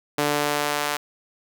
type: tone with high-pass filter sweep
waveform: sawtooth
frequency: 146.83 Hz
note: D3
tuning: in tune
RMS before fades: -24 dBFS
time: 0.18-0.97 s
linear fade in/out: 5 ms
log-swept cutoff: 360 to 870 Hz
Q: 0.79
effects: none